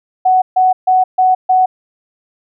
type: tone bursts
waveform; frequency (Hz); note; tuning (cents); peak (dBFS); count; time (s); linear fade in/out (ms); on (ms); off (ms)
sine; 744; F#5; +9; -7; 5; 0.25-1.66; 10; 170; 140
effects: none